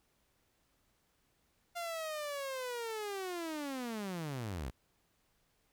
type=linear sweep; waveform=sawtooth; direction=down; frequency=698.5 to 55 Hz; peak=-34 dBFS; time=1.75-4.71 s; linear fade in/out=20 ms; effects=pink hiss -75 dBFS RMS until 5.72 s